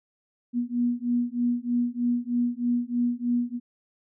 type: beating tone pair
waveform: sine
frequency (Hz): 240 / 243.2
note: B3 / B3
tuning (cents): -49 / -26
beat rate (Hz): 3.2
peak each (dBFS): -26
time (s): 0.53-3.6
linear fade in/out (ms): 50
effects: none